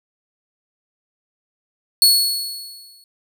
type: tone with exponential decay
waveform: sawtooth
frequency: 4379 Hz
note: C#8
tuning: 22 cents flat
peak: -5 dBFS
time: 2.02-3.04 s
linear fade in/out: 1 ms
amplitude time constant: 220 ms
effects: none